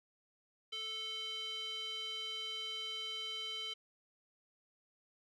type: tone with band-pass filter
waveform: square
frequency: 440 Hz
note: A4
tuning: in tune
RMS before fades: -42 dBFS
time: 0.72-3.74 s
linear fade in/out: 10 ms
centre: 3300 Hz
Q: 8.7
effects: none